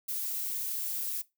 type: noise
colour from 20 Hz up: violet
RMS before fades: -34 dBFS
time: 0.08-1.22 s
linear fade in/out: 10 ms
effects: noise-tail reverb RT60 0.2 s tail -19 dB re dry